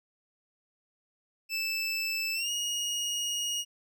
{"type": "tone with pitch glide", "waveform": "25% pulse", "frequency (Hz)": [2637, 2876], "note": ["E7", "F#7"], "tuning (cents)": [0, -50], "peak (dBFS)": -26, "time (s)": [1.49, 3.65], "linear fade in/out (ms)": 50, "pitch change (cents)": 150, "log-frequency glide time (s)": [2.34, 2.5], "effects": []}